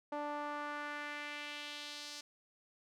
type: tone with band-pass filter sweep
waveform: sawtooth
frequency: 293.7 Hz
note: D4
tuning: in tune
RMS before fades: -43 dBFS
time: 0.12-2.21 s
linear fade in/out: 5 ms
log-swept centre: 770 to 5200 Hz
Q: 1.8
effects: none